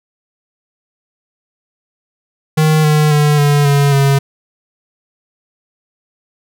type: tone with pitch steps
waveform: square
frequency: 155.56 / 152.01 / 148.54 / 145.14 / 141.83 / 138.59 Hz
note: D#3 / D#3 / D3 / D3 / C#3 / C#3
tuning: 0 / -40 / +20 / -20 / +40 / 0 cents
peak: -9 dBFS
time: 2.57-4.19 s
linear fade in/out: 10 ms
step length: 270 ms
effects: none